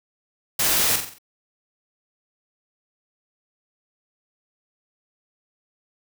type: noise with echo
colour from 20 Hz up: white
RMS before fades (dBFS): -21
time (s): 0.59-0.96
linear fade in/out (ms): 5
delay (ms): 45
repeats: 5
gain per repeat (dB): -6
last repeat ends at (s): 1.185
effects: none